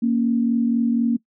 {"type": "tone pair together", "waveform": "sine", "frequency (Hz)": [233.1, 277.2], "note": ["A#3", "C#4"], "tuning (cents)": [0, 0], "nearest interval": "minor third", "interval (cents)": 300, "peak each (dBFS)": [-17, -24], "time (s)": [0.02, 1.17], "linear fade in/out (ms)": 10, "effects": ["noise-tail reverb RT60 0.1 s tail -21 dB re dry"]}